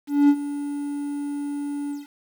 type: tone with ADSR envelope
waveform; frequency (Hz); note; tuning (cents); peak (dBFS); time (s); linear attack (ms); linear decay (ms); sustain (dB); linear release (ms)
triangle; 287.4; D4; -37; -9; 0.07-2.07; 220; 61; -15; 160
effects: 8-bit